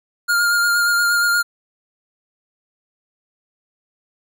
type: tone with vibrato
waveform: square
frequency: 1411 Hz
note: F6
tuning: 17 cents sharp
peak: -15 dBFS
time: 0.28-1.43 s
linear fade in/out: 20 ms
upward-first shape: sine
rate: 8.5 Hz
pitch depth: 21 cents each way
effects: none